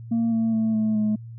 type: tone with pitch steps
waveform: sine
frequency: 229.8 / 225.6 / 221.5 / 217.4 / 213.4 Hz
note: A#3 / A3 / A3 / A3 / G#3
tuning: -25 / +44 / +12 / -21 / +47 cents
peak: -17 dBFS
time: 0.11-1.16 s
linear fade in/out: 10 ms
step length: 210 ms
effects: tanh soft clip ceiling -18 dBFS + added 115 Hz sine -36 dBFS peak until 1.38 s